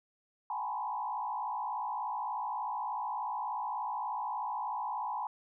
sine tone with frequency modulation, 912 Hz, A#5, 38 cents flat, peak -33 dBFS, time 0.5-5.27 s, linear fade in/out 2 ms, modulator 56.6 Hz, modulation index 2.1, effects none

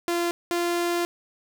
sawtooth tone pair in turn, 344.4 / 346.1 Hz, F4 / F4, -24 / -16 cents, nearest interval unison, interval 8 cents, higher second, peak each -19 dBFS, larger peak neither, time 0.08-0.31 / 0.51-1.05 s, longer second, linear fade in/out 0 ms, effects none

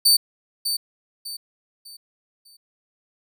sawtooth tone with echo, 4567 Hz, D8, 49 cents flat, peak -10 dBFS, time 0.05-0.17 s, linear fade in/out 10 ms, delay 600 ms, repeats 4, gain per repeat -9 dB, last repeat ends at 2.57 s, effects none

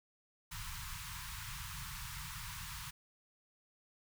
pink band-stop noise, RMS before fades -45 dBFS, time 0.51-2.91 s, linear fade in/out 10 ms, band 170 to 900 Hz, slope 96 dB/octave, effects none

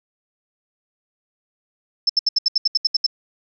sine tone bursts, 5274 Hz, E8, in tune, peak -13 dBFS, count 11, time 2.07-3.065 s, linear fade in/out 5 ms, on 25 ms, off 72 ms, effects none

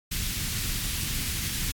pink band-stop noise, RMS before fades -30 dBFS, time 0.11-1.72 s, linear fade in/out 10 ms, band 160 to 2400 Hz, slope 12 dB/octave, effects AAC 64 kbps

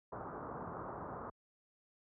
white low-pass noise, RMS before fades -45 dBFS, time 0.12-1.3 s, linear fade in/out 5 ms, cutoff 1300 Hz, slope 48 dB/octave, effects high-pass 60 Hz 12 dB/octave

